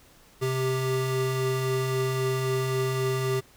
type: tone pair together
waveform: square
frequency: 130.08 / 394 Hz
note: C3 / G4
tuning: -10 / +9 cents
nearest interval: octave + perfect fifth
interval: 1919 cents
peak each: -28 dBFS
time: 0.41-3.41 s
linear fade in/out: 20 ms
effects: pink hiss -56 dBFS RMS until 3.56 s